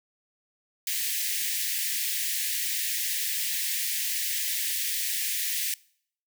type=high-pass noise; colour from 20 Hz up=white; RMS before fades=-29 dBFS; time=0.87-5.74 s; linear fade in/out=2 ms; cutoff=1700 Hz; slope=96 dB/octave; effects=noise-tail reverb RT60 0.6 s tail -23 dB re dry